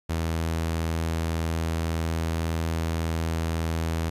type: tone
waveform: sawtooth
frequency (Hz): 81.8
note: E2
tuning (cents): -13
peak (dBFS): -21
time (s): 0.09-4.1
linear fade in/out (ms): 10
effects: resampled to 32000 Hz + 10-bit